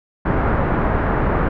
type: low-pass noise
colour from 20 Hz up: pink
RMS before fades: -18 dBFS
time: 0.25-1.49 s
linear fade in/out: 10 ms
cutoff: 1600 Hz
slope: 24 dB/octave
effects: none